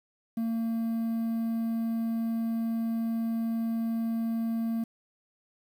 triangle tone with quantisation, 227.8 Hz, A#3, 40 cents flat, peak -25 dBFS, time 0.37-4.84 s, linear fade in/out 5 ms, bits 9, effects none

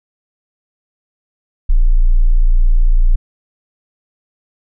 sine tone, 28.97 Hz, A#0, 10 cents flat, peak -6 dBFS, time 1.69-3.16 s, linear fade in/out 10 ms, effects none

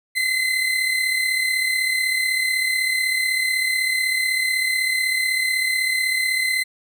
35% pulse tone pair together, 2018 / 2054 Hz, B6 / C7, +37 / -33 cents, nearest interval unison, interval 30 cents, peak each -25 / -18 dBFS, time 0.15-6.64 s, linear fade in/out 20 ms, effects none

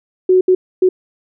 sine tone bursts at uneven times, 370 Hz, F#4, in tune, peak -7 dBFS, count 3, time 0.29-0.41 / 0.48-0.55 / 0.82-0.89 s, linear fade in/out 5 ms, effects none

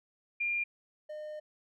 sine / triangle tone pair in turn, 2400 / 608.4 Hz, D7 / D#5, +37 / -39 cents, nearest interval 2 octaves, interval 2376 cents, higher first, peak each -29 / -37 dBFS, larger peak first, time 0.4-0.64 / 1.09-1.4 s, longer second, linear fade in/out 10 ms, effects none

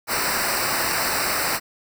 pink noise with comb filter, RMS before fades -23 dBFS, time 0.07-1.6 s, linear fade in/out 50 ms, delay 0.3 ms, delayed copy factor -0.9, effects none

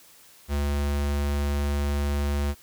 square tone, 71.8 Hz, D2, 39 cents flat, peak -24 dBFS, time 0.48-2.55 s, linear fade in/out 50 ms, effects white hiss -53 dBFS RMS until 2.62 s

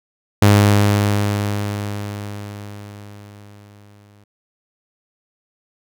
sawtooth tone with exponential decay, 102.6 Hz, G#2, 21 cents flat, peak -4 dBFS, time 0.42-4.24 s, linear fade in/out 5 ms, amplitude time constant 830 ms, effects none

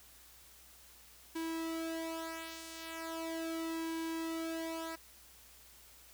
sawtooth tone with flanger, 326.6 Hz, E4, 16 cents flat, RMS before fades -40 dBFS, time 1.35-4.96 s, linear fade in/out 10 ms, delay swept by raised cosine 1.6 to 3 ms, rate 0.38 Hz, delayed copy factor -0.75, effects added 60 Hz sine -66 dBFS peak until 6.13 s + white hiss -59 dBFS RMS until 6.13 s

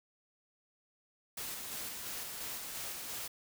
white noise with tremolo, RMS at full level -41 dBFS, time 1.37-3.28 s, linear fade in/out 5 ms, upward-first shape square, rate 2.9 Hz, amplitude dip 25%, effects none

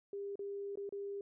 sine tone with dropouts, 400.7 Hz, G4, 38 cents sharp, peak -39 dBFS, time 0.13-1.21 s, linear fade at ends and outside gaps 2 ms, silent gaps 0.356-0.392 / 0.756-0.773 / 0.892-0.924 s, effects none

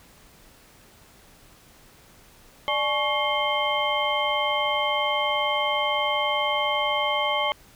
sine tone cluster, 593 / 850 / 1110 / 2126 / 3122 Hz, D5 / G#5 / C#6 / C7 / G7, +17 / +40 / +2 / +27 / -8 cents, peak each -28 dBFS, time 2.68-7.52 s, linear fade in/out 0 ms, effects pink hiss -53 dBFS RMS until 7.75 s

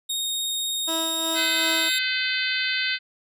sawtooth tone with vibrato, 3720 Hz, A#7, 4 cents flat, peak -22 dBFS, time 0.09-1.99 s, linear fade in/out 10 ms, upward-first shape sine, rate 16 Hz, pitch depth 9 cents each way
15% pulse tone with tremolo, 324.9 Hz, E4, 25 cents flat, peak -20 dBFS, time 0.87-1.9 s, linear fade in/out 20 ms, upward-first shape sine, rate 2.7 Hz, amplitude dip 45%
harmonic tone, 511 Hz, C5, 41 cents flat, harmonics 3 / 4 / 5 / 6 / 7 / 8 / 9, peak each -28 / -29 / -30 / -31 / -31 / -32 / -33 dBFS, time 1.34-2.99 s, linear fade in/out 50 ms
effects none

